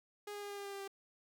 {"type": "tone with pitch steps", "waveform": "sawtooth", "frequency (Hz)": [412.8, 409.9, 407.1, 404.3, 401.5, 398.7, 396, 393.2], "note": ["G#4", "G#4", "G#4", "G#4", "G4", "G4", "G4", "G4"], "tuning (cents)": [-10, -23, -35, -46, 41, 29, 18, 5], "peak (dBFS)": -39, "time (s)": [0.27, 0.878], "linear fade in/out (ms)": 5, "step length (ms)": 76, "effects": []}